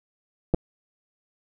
clicks, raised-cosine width 2 ms, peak -8 dBFS, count 2, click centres 0.539 / 0.545 s, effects none

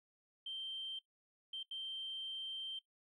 sine tone bursts at uneven times, 3136 Hz, G7, in tune, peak -40 dBFS, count 3, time 0.46-0.99 / 1.53-1.63 / 1.71-2.79 s, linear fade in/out 5 ms, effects noise-tail reverb RT60 0.1 s tail -18 dB re dry + tanh soft clip ceiling -36 dBFS

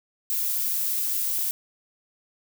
violet noise, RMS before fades -26 dBFS, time 0.3-1.51 s, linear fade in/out 0 ms, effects none

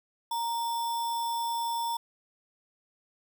sine tone with sample-and-hold, 931 Hz, A#5, 2 cents flat, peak -28 dBFS, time 0.31-1.97 s, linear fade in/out 5 ms, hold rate 4410 Hz, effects none

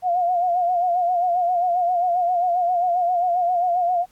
sine tone with vibrato, 710 Hz, F5, 28 cents sharp, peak -17 dBFS, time 0.02-4.06 s, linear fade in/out 50 ms, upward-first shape sine, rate 7.5 Hz, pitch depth 63 cents each way, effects pink hiss -60 dBFS RMS until 4.11 s + AAC 64 kbps

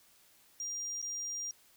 sine tone with dropouts, 5700 Hz, F8, 34 cents sharp, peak -34 dBFS, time 0.6-1.51 s, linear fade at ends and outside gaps 1 ms, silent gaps 1.017-1.026 s, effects tanh soft clip ceiling -34 dBFS + white hiss -64 dBFS RMS until 1.76 s

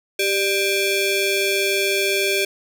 sawtooth ring-modulated tone, 987.8 Hz, B5, in tune, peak -11 dBFS, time 0.19-2.45 s, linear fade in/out 5 ms, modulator 1380 Hz, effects none

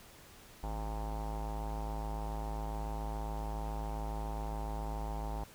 square tone with low-pass filter, 53.6 Hz, A1, 45 cents flat, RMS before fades -38 dBFS, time 0.63-5.44 s, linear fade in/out 5 ms, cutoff 860 Hz, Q 6.1, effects pink hiss -56 dBFS RMS until 5.54 s

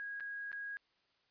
sine tone with dropouts, 1645 Hz, G#6, 17 cents flat, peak -40 dBFS, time 0-0.77 s, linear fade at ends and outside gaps 0 ms, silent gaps 0.199-0.206 / 0.517-0.529 s, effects white hiss -75 dBFS RMS until 1.3 s + resampled to 11025 Hz

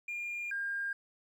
triangle tone pair in turn, 2409 / 1607.8 Hz, D7 / G6, +43 / +43 cents, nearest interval perfect fifth, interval 700 cents, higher first, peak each -33 / -29 dBFS, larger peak second, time 0.08-0.51 / 0.51-0.93 s, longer first, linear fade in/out 5 ms, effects tanh soft clip ceiling -31 dBFS

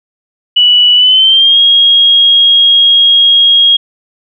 sine tone with pitch glide, 2951 to 3274 Hz, F#7 to G#7, -5 to -25 cents, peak -3 dBFS, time 0.56-3.77 s, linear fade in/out 10 ms, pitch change +180 cents, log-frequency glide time 0.95-1.59 s, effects none

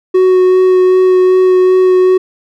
triangle tone with vibrato, 370 Hz, F#4, in tune, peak -3 dBFS, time 0.14-2.18 s, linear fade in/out 10 ms, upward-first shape sine, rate 2.6 Hz, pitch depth 10 cents each way, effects none

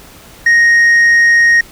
sine tone with tanh clipping, 1868 Hz, A#6, 3 cents sharp, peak -6 dBFS, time 0.46-1.61 s, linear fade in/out 5 ms, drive 3 dB, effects pink hiss -38 dBFS RMS until 1.71 s

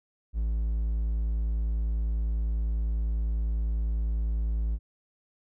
triangle tone, 55 Hz, A1, in tune, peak -23 dBFS, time 0.33-4.79 s, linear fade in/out 50 ms, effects none

